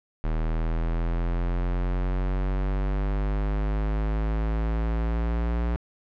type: linear sweep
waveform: square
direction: up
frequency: 39.19 to 58.9 Hz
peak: -24 dBFS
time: 0.24-5.76 s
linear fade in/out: 0 ms
effects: low-pass 2000 Hz 12 dB/octave